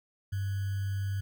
sine tone with sample-and-hold, 98 Hz, G2, in tune, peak -29 dBFS, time 0.32-1.21 s, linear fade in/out 10 ms, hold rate 1575 Hz, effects none

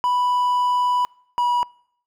triangle tone pair in turn, 987.8 / 972 Hz, B5 / B5, 0 / -28 cents, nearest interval unison, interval 28 cents, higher first, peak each -15 dBFS, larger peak neither, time 0.04-1.05 / 1.38-1.63 s, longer first, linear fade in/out 0 ms, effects noise-tail reverb RT60 0.7 s tail -26 dB re dry

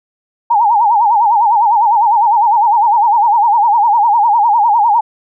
sine tone with vibrato, 880 Hz, A5, in tune, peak -7 dBFS, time 0.5-5.01 s, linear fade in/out 10 ms, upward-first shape sine, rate 9.9 Hz, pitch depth 150 cents each way, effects none

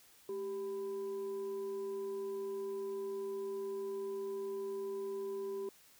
sine tone with frequency modulation, 392 Hz, G4, in tune, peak -37 dBFS, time 0.29-5.69 s, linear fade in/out 2 ms, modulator 605 Hz, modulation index 0.31, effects white hiss -63 dBFS RMS until 5.99 s

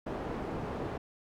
white low-pass noise, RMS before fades -37 dBFS, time 0.06-0.98 s, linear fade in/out 10 ms, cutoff 610 Hz, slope 12 dB/octave, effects none

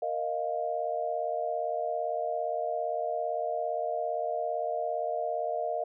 sine chord, Bb suspended fourth, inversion none, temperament just, 466.2 / 621.6 / 699.2 Hz, Bb4 / Eb5 / F5, 0 / -2 / +2 cents, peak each -36 / -32 / -32 dBFS, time 0.02-5.84 s, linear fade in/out 5 ms, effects none

